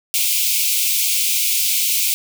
white high-pass noise, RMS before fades -18 dBFS, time 0.14-2.14 s, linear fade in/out 0 ms, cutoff 2200 Hz, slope 96 dB/octave, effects none

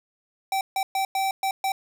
square tone bursts at uneven times, 774 Hz, G5, 22 cents flat, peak -23 dBFS, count 6, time 0.52-0.61 / 0.76-0.83 / 0.95-1.05 / 1.15-1.31 / 1.43-1.51 / 1.64-1.72 s, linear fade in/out 2 ms, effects none

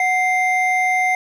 triangle tone pair together, 740 / 2093 Hz, F#5 / C7, 0 / 0 cents, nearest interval octave + tritone, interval 1800 cents, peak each -16 dBFS, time 0-1.15 s, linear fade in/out 2 ms, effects none

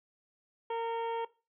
harmonic tone with a mistuned harmonic, 460 Hz, A#4, 23 cents flat, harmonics 1 / 2 / 3 / 4 / 5 / 6 / 7, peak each -34 / -35 / -50 / -53 / -52 / -54 / -52 dBFS, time 0.7-1.25 s, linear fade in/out 5 ms, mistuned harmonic 5, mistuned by -41 cents, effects noise-tail reverb RT60 0.3 s tail -19 dB re dry

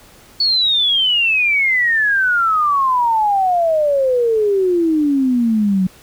sine exponential sweep, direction down, 4470 to 182 Hz, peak -12 dBFS, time 0.4-5.87 s, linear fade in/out 5 ms, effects pink hiss -45 dBFS RMS until 6.02 s

